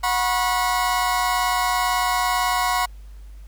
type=tone cluster; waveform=35% pulse; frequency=730 / 974 / 1092 Hz; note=F#5 / B5 / C#6; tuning=-24 / -24 / -26 cents; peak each=-22 dBFS; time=0.03-2.86 s; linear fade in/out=10 ms; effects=added 50 Hz sine -37 dBFS peak until 3.47 s + pink hiss -58 dBFS RMS until 3.47 s